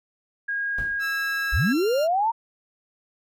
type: tone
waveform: sine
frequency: 1633 Hz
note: G#6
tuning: 30 cents flat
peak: -24 dBFS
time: 0.48-1.73 s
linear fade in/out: 10 ms
type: noise with exponential decay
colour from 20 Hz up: brown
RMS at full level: -30 dBFS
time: 0.78-1.08 s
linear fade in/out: 2 ms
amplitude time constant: 64 ms
type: tone with pitch glide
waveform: 15% pulse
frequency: 1318.5 to 1396.9 Hz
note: E6 to F6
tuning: 0 to 0 cents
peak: -25 dBFS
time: 0.99-2.08 s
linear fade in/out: 50 ms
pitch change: +100 cents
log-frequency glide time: 1.65-1.88 s
type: linear sweep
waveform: sine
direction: up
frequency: 32.7 to 942 Hz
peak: -19 dBFS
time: 1.52-2.32 s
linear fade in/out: 20 ms
effects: none